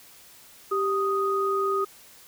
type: tone pair together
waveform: sine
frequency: 392 / 1244.5 Hz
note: G4 / D#6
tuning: 0 / 0 cents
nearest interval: octave + minor sixth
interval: 2000 cents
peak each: -25 dBFS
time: 0.71-1.85 s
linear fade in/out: 10 ms
effects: white hiss -51 dBFS RMS until 2.27 s